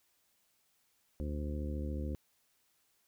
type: harmonic tone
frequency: 74 Hz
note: D2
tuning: 14 cents sharp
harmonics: 1 / 2 / 3 / 4 / 5 / 6 / 7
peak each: -36 / -46 / -43 / -45 / -49 / -56 / -48 dBFS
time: 1.2-2.15 s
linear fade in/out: 0 ms
effects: white hiss -74 dBFS RMS until 3.07 s